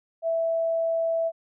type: tone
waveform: sine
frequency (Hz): 659.3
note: E5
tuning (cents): 0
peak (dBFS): -22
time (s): 0.22-1.32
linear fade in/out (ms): 50
effects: none